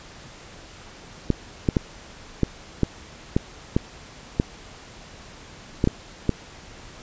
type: clicks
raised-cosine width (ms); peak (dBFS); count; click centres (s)
3; -5; 11; 1.303 / 1.688 / 1.768 / 2.433 / 2.833 / 3.365 / 3.765 / 4.399 / 5.841 / 5.874 / 6.293
effects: pink hiss -44 dBFS RMS until 7.02 s + resampled to 16000 Hz